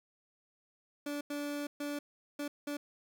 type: tone bursts at uneven times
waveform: 30% pulse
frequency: 290 Hz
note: D4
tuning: 22 cents flat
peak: -33 dBFS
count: 5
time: 1.06-1.21 / 1.3-1.67 / 1.8-1.99 / 2.39-2.48 / 2.67-2.77 s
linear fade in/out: 5 ms
effects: none